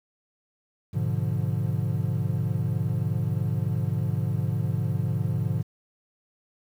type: chord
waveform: triangle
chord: G# diminished seventh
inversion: none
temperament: equal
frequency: 103.83 / 123.47 / 146.83 / 174.61 Hz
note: G#2 / B2 / D3 / F3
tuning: 0 / 0 / 0 / 0 cents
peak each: -26 / -27 / -27 / -30 dBFS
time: 0.93-5.63 s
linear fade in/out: 20 ms
effects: 9-bit